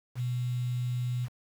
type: tone with quantisation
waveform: sine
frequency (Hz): 123.5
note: B2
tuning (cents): 0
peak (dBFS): -28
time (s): 0.15-1.29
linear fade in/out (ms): 50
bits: 8
effects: none